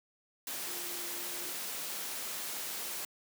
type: tone in noise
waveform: sine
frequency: 349.2 Hz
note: F4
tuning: in tune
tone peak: -50 dBFS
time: 0.67-1.52 s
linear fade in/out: 2 ms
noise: white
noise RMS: -39 dBFS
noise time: 0.47-3.05 s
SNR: -14 dB
effects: high-pass 200 Hz 12 dB/octave